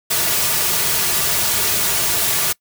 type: noise with comb filter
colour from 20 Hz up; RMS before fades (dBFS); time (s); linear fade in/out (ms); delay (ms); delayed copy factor
white; -18; 0.1-2.53; 10; 3.8; -0.55
effects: noise-tail reverb RT60 0.1 s tail -23 dB re dry